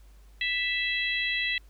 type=harmonic tone; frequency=659.3 Hz; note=E5; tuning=in tune; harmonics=3 / 4 / 5 / 6; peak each=-29 / -31 / -33 / -35 dBFS; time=0.41-1.58 s; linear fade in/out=2 ms; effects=added 50 Hz sine -50 dBFS peak until 1.69 s + pink hiss -64 dBFS RMS until 1.69 s